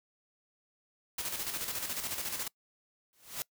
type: noise with tremolo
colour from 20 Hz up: white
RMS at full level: -35 dBFS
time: 1.18-2.48 s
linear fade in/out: 5 ms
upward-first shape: square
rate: 14 Hz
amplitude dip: 50%
type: noise with exponential growth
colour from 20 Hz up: white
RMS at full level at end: -33 dBFS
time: 3.13-3.42 s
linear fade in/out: 0 ms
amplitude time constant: 62 ms
effects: noise-tail reverb RT60 0.1 s tail -24 dB re dry